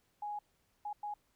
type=tone bursts at uneven times; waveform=sine; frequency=830.6 Hz; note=G#5; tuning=in tune; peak=-37 dBFS; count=3; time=0.22-0.39 / 0.85-0.93 / 1.03-1.14 s; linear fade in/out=5 ms; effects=pink hiss -75 dBFS RMS until 1.35 s